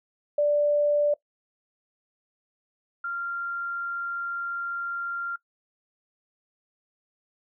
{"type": "tone pair in turn", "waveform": "sine", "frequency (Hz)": [587, 1387.3], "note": ["D5", "F6"], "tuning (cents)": [-1, -12], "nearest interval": "octave + minor third", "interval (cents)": 1489, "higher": "second", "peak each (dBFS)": [-19, -28], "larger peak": "first", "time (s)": [[0.38, 1.14], [3.04, 5.36]], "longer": "second", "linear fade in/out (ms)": 5, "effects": ["noise-tail reverb RT60 0.1 s tail -21 dB re dry"]}